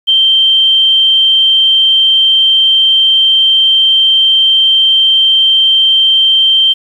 sine tone, 3136 Hz, G7, in tune, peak -5 dBFS, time 0.07-6.74 s, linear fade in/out 20 ms, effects 7-bit

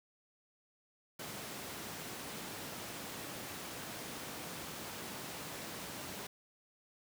pink high-pass noise, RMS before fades -45 dBFS, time 1.19-6.27 s, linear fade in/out 5 ms, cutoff 140 Hz, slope 12 dB/octave, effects none

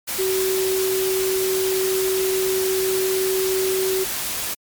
sine tone in noise, 378.4 Hz, F#4, 39 cents sharp, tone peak -19 dBFS, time 0.18-4.05 s, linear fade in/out 20 ms, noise white, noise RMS -26 dBFS, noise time 0.07-4.55 s, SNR +4 dB, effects MP3 96 kbps

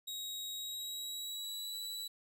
sawtooth tone with pitch glide, 3800 to 3939 Hz, A#7 to B7, +33 to -5 cents, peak -37 dBFS, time 0.07-2.08 s, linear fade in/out 10 ms, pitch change +62 cents, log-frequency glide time 0.56-1.72 s, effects none

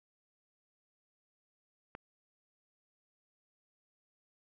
click, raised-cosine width 0.5 ms, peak -28 dBFS, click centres 1.951 s, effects none

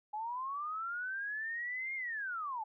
sine linear two-way sweep, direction up then down, 830.6 to 2148 to 830.6 Hz, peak -36 dBFS, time 0.13-2.64 s, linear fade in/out 10 ms, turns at 1.95 s, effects none

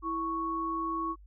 sine tone pair together, 328.8 / 1108.7 Hz, E4 / C#6, -4 / 0 cents, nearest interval octave + major sixth, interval 2104 cents, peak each -35 / -31 dBFS, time 0.02-1.16 s, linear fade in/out 50 ms, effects added 50 Hz sine -50 dBFS peak until 1.26 s

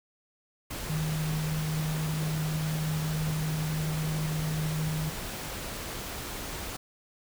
sine tone in noise, 155.56 Hz, D#3, in tune, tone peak -28 dBFS, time 0.89-5.1 s, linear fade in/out 10 ms, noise pink, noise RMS -37 dBFS, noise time 0.7-6.77 s, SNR +6 dB, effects none

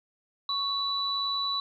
sine tone pair together, 1108.7 / 3951 Hz, C#6 / B7, 0 / 0 cents, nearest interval octave + minor seventh, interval 2200 cents, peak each -32 / -28 dBFS, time 0.49-1.6 s, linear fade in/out 2 ms, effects 11-bit

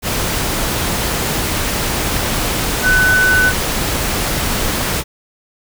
sine tone in noise, 1500 Hz, F#6, 23 cents sharp, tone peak -10 dBFS, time 2.82-3.53 s, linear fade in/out 50 ms, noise pink, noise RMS -18 dBFS, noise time 0.02-5.04 s, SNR +5 dB, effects none

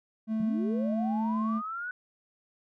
triangle tone, 220 Hz, A3, in tune, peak -25 dBFS, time 0.27-1.62 s, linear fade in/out 50 ms
sine linear sweep, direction up, 166 to 1500 Hz, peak -33 dBFS, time 0.4-1.91 s, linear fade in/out 2 ms
effects none

